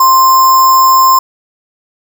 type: tone with sample-and-hold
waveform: sine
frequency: 1046.5 Hz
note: C6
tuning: in tune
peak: -3 dBFS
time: 0-1.19 s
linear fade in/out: 5 ms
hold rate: 6300 Hz
effects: none